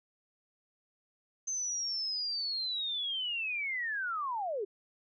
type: linear sweep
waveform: sine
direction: down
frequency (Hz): 6272 to 373.2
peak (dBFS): -32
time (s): 1.47-4.65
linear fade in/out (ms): 10
effects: none